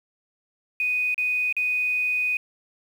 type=tone with dropouts; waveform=sine; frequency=2489 Hz; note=D#7; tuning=in tune; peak=-21 dBFS; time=0.8-2.37 s; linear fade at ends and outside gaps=2 ms; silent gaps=1.144-1.179 / 1.526-1.566 s; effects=8-bit